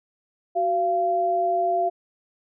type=tone pair together; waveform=sine; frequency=374.4 / 688.6 Hz; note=F#4 / F5; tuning=+20 / -25 cents; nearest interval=major seventh; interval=1055 cents; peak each=-27 / -20 dBFS; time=0.55-1.9 s; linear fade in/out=20 ms; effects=none